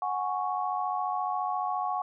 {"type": "chord", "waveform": "sine", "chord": "F# suspended second", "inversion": "none", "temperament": "equal with one note detuned", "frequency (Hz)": [736.2, 830.6, 1108.7], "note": ["F#5", "G#5", "C#6"], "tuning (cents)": [-9, 0, 0], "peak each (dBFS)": [-31, -33, -32], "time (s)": [0.02, 2.02], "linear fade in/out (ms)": 2, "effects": []}